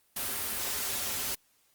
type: noise with comb filter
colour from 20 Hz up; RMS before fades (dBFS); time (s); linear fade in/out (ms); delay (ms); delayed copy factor
white; -33; 0.16-1.35; 5; 6.2; -0.5
effects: white hiss -68 dBFS RMS until 1.74 s + Opus 32 kbps